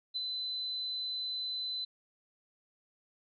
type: tone with ADSR envelope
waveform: sine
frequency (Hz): 4025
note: B7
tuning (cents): +32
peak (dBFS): -31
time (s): 0.14-1.85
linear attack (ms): 23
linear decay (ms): 26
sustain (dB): -3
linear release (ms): 8
effects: none